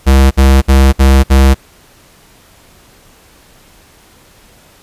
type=tone bursts; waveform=square; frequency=67.1 Hz; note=C2; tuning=44 cents sharp; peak=-4 dBFS; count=5; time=0.06-1.546 s; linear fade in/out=20 ms; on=250 ms; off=59 ms; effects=pink hiss -44 dBFS RMS until 4.82 s + resampled to 32000 Hz